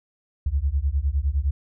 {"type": "beating tone pair", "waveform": "sine", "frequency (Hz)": [65.41, 75.21], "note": ["C2", "D2"], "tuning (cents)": [0, 42], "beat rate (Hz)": 9.8, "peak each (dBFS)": -23, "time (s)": [0.46, 1.51], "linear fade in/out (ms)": 5, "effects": []}